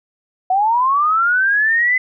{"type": "linear sweep", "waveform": "sine", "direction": "up", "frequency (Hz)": [727, 2038], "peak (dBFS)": -12, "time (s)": [0.5, 1.98], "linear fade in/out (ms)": 5, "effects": []}